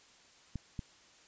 clicks, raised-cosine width 5 ms, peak -25 dBFS, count 2, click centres 0.557 / 0.792 s, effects white hiss -61 dBFS RMS until 1.27 s + resampled to 16000 Hz

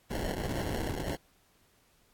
pink noise with sample-and-hold, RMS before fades -34 dBFS, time 0.1-1.16 s, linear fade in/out 10 ms, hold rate 1225 Hz, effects pink hiss -67 dBFS RMS until 2.13 s + AAC 64 kbps

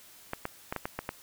clicks, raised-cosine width 0.5 ms, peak -17 dBFS, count 7, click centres 0.334 / 0.454 / 0.725 / 0.763 / 0.855 / 0.99 / 1.091 s, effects white hiss -54 dBFS RMS until 1.22 s

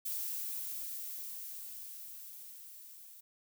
violet noise with level ramp, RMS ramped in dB -37 to -54 dBFS, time 0.05-3.21 s, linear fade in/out 10 ms, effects none

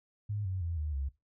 sine tone with pitch steps, 103.83 / 93.58 / 84.34 / 76.01 / 68.5 Hz, G#2 / F#2 / E2 / D#2 / C#2, 0 / +20 / +40 / -40 / -20 cents, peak -32 dBFS, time 0.29-1.09 s, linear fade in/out 10 ms, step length 160 ms, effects noise-tail reverb RT60 0.2 s tail -17 dB re dry

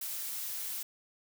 blue noise, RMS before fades -38 dBFS, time 0.01-0.83 s, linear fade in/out 5 ms, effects none

